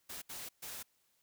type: noise bursts at uneven times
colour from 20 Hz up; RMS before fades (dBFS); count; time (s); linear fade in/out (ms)
white; -45; 3; 0.09-0.22 / 0.29-0.49 / 0.62-0.83; 10
effects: white hiss -75 dBFS RMS until 1.22 s